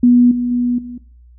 sine tone with level steps, 244 Hz, B3, 21 cents flat, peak -6 / -15 / -13 / -26 dBFS, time 0.03-0.98 s, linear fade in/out 5 ms, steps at 0.31 / 0.51 / 0.78 s, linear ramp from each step 5 ms, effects noise-tail reverb RT60 0.4 s tail -17 dB re dry + added 60 Hz sine -41 dBFS peak until 1.38 s

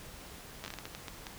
slowing click train, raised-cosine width 0.2 ms, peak -23 dBFS, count 11, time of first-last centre 0.64-1.268 s, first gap 9 ms, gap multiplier 1.4, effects pink hiss -49 dBFS RMS until 1.38 s

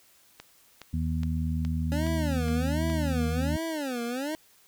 click train, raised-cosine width 0.2 ms, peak -24 dBFS, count 7, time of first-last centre 0.4-2.9 s, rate 2.4 Hz
harmonic tone, 80 Hz, D#2, 49 cents sharp, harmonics 1 / 2 / 3, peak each -28 / -31 / -33 dBFS, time 0.93-3.57 s, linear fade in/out 10 ms
25% pulse tone with vibrato, 277.8 Hz, C#4, 4 cents sharp, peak -26 dBFS, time 1.92-4.35 s, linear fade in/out 0 ms, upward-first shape sine, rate 1.3 Hz, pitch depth 290 cents each way
effects white hiss -60 dBFS RMS until 4.67 s

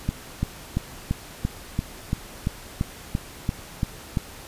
click train, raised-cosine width 5 ms, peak -10 dBFS, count 13, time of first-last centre 0.09-4.172 s, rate 2.94 Hz, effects pink hiss -42 dBFS RMS until 4.47 s + resampled to 32000 Hz

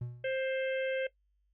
triangle tone with exponential decay, 121.4 Hz, B2, 29 cents flat, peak -31 dBFS, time 0.01-0.41 s, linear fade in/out 5 ms, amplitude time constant 85 ms
harmonic tone, 527 Hz, C5, 12 cents sharp, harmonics 1 / 3 / 4 / 5 / 6, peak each -31 / -41 / -43 / -45 / -47 dBFS, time 0.24-1.07 s, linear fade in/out 5 ms
effects noise-tail reverb RT60 0.1 s tail -17 dB re dry + added 50 Hz sine -70 dBFS peak until 1.53 s

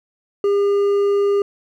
triangle tone with hard clipping, 402.9 Hz, G4, 48 cents sharp, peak -15 dBFS, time 0.44-1.42 s, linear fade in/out 2 ms, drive 7 dB, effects none

